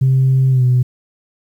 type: tone with pitch glide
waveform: sine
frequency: 132 to 125.53 Hz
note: C3 to B2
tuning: +16 to +29 cents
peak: -8 dBFS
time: 0.01-0.83 s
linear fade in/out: 10 ms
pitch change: -87 cents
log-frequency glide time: 0.5-0.64 s
effects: tanh soft clip ceiling -6 dBFS + 8-bit